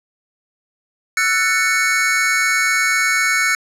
square chord, F# minor seventh, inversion third, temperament just, 1332 / 1480 / 1776 / 2220 Hz, E6 / F#6 / A6 / C#7, +18 / 0 / +16 / +2 cents, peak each -24 / -21 / -23 / -18 dBFS, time 1.17-3.55 s, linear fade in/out 2 ms, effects low-pass 11000 Hz 12 dB/octave

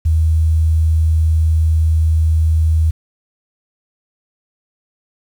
sine tone, 79.8 Hz, D#2, 44 cents sharp, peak -10 dBFS, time 0.05-2.91 s, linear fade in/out 10 ms, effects 7-bit

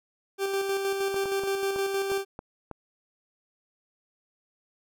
40% pulse tone with tremolo, 392 Hz, G4, in tune, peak -24 dBFS, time 0.38-2.25 s, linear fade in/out 50 ms, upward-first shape square, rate 6.4 Hz, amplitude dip 35%
clicks, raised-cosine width 1 ms, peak -23 dBFS, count 7, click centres 1.143 / 1.257 / 1.436 / 1.761 / 2.117 / 2.391 / 2.713 s
effects none

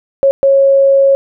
sine tone bursts at uneven times, 548 Hz, C#5, 20 cents flat, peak -5 dBFS, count 2, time 0.23-0.31 / 0.43-1.15 s, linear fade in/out 0 ms, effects none

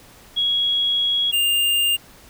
sine / square tone pair in turn, 3322 / 2805 Hz, G#7 / F7, 0 / +7 cents, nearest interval minor third, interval 293 cents, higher first, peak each -17 dBFS, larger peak neither, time 0.36-1.32 / 1.32-1.97 s, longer first, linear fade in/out 20 ms, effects pink hiss -47 dBFS RMS until 2.29 s

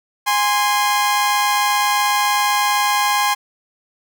sawtooth tone pair together, 823.7 / 1046.5 Hz, G#5 / C6, -14 / 0 cents, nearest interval major third, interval 414 cents, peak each -14 dBFS, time 0.26-3.35 s, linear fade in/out 20 ms, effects none

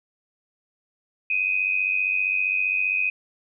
sine tone with amplitude modulation, 2508 Hz, D#7, 13 cents sharp, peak -17 dBFS, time 1.3-3.1 s, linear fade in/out 5 ms, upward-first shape sine, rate 95.2 Hz, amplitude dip 75%, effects none

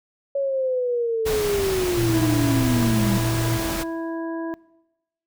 sine linear sweep, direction down, 560 to 190.2 Hz, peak -20 dBFS, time 0.35-3.18 s, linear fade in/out 5 ms
pink noise, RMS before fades -28 dBFS, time 1.25-3.84 s, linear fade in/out 20 ms
sine tone, 117 Hz, A#2, 7 cents sharp, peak -22 dBFS, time 1.97-3.58 s, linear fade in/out 10 ms
harmonic tone, 329.6 Hz, E4, in tune, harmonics 1 / 2 / 3 / 5, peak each -27 / -33 / -37 / -41 dBFS, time 2.14-4.54 s, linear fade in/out 0 ms
effects noise-tail reverb RT60 1.0 s tail -22 dB re dry

